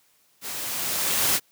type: noise with level ramp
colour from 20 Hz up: white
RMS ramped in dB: -34 to -20 dBFS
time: 0.41-1.4 s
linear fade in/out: 50 ms
effects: white hiss -63 dBFS RMS until 1.51 s + high-pass 80 Hz 12 dB/octave